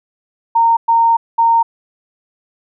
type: tone bursts at uneven times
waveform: sine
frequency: 921 Hz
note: A#5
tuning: 21 cents flat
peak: -8 dBFS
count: 3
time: 0.55-0.77 / 0.88-1.17 / 1.38-1.63 s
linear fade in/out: 10 ms
effects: none